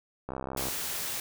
click train, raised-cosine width 1 ms, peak -21 dBFS, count 27, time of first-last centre 0.29-0.685 s, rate 65.8 Hz
white noise, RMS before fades -34 dBFS, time 0.57-1.2 s, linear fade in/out 2 ms
effects none

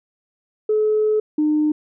sine tone pair in turn, 428.8 / 303.5 Hz, A4 / D#4, -45 / -43 cents, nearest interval tritone, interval 598 cents, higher first, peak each -14 dBFS, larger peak neither, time 0.69-1.2 / 1.38-1.72 s, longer first, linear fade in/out 5 ms, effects tanh soft clip ceiling -10 dBFS

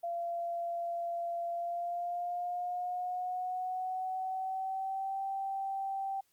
sine tone with pitch glide, 686 to 779 Hz, F5 to G5, -31 to -11 cents, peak -33 dBFS, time 0.03-6.21 s, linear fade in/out 10 ms, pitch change +220 cents, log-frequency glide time 1.49-5.22 s, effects white hiss -73 dBFS RMS until 6.32 s + Opus 32 kbps

